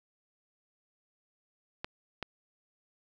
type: clicks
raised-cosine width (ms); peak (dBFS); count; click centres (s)
0.3; -19; 2; 1.845 / 2.227
effects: none